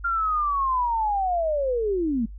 sine linear sweep, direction down, 1400 to 212.5 Hz, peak -21 dBFS, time 0.04-2.26 s, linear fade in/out 10 ms, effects noise-tail reverb RT60 0.1 s tail -22 dB re dry + added 50 Hz sine -36 dBFS peak until 2.38 s

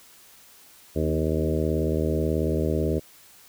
harmonic tone with a mistuned harmonic, 78.3 Hz, D#2, 11 cents sharp, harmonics 1 / 2 / 3 / 4 / 5 / 6 / 7 / 8, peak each -27 / -29 / -31 / -30 / -29 / -31 / -33 / -35 dBFS, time 0.95-3 s, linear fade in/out 20 ms, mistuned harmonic 3, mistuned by +21 cents, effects white hiss -52 dBFS RMS until 3.48 s

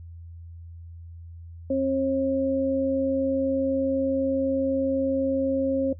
sine tone pair together, 268 / 540 Hz, C4 / C#5, +42 / -45 cents, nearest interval octave, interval 1213 cents, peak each -24 / -23 dBFS, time 1.7-5.93 s, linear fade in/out 5 ms, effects noise-tail reverb RT60 0.1 s tail -18 dB re dry + added 84 Hz sine -39 dBFS peak until 5.99 s

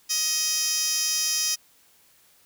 15% pulse tone with high-pass filter, 629 Hz, D#5, 19 cents sharp, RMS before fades -25 dBFS, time 0.09-1.56 s, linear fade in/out 20 ms, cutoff 4800 Hz, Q 3.4, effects white hiss -59 dBFS RMS until 2.45 s

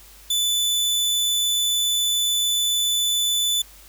sawtooth tone, 3493 Hz, A7, 13 cents flat, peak -16 dBFS, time 0.3-3.62 s, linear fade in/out 5 ms, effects added 50 Hz sine -49 dBFS peak until 3.88 s + white hiss -48 dBFS RMS until 3.88 s

